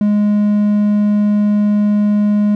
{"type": "tone", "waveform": "triangle", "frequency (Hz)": 207.7, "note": "G#3", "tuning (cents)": 0, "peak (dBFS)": -8, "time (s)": [0.01, 2.55], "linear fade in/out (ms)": 2, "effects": []}